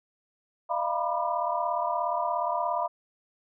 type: tone cluster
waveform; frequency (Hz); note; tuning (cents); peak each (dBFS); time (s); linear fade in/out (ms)
sine; 608 / 690 / 961 / 998 / 1199; D#5 / F5 / B5 / B5 / D6; -40 / -21 / -48 / +18 / +36; -34 / -30 / -32 / -31 / -35; 0.69-2.88; 20
effects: none